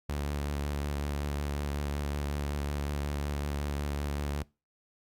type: tone with vibrato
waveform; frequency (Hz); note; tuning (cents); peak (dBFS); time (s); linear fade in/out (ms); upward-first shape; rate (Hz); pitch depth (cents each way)
sawtooth; 72.2; D2; -29; -27; 0.09-4.43; 5; sine; 5.4; 21
effects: noise-tail reverb RT60 0.3 s tail -24 dB re dry + Opus 48 kbps